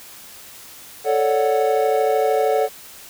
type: chord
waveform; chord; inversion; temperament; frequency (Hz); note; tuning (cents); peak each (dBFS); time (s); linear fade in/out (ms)
triangle; D major seventh; second; equal; 440 / 554.4 / 587.3 / 740; A4 / C#5 / D5 / F#5; 0 / 0 / 0 / 0; -17 / -20 / -23 / -19; 1.04-2.69; 50
effects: white hiss -41 dBFS RMS until 3.09 s